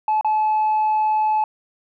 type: tone with dropouts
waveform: sine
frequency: 861 Hz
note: A5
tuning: 38 cents flat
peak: -14 dBFS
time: 0.08-1.44 s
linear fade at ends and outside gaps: 2 ms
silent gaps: 0.211-0.246 s
effects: tanh soft clip ceiling -14 dBFS